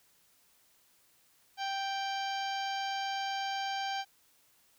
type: harmonic tone with a mistuned harmonic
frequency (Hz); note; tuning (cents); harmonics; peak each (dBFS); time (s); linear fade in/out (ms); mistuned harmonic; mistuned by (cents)
784; G5; 0; 1 / 2 / 3 / 4 / 5 / 6 / 7 / 8; -34 / -41 / -45 / -42 / -49 / -45 / -51 / -52; 1.57-4.05; 50; 8; +61
effects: white hiss -67 dBFS RMS until 4.78 s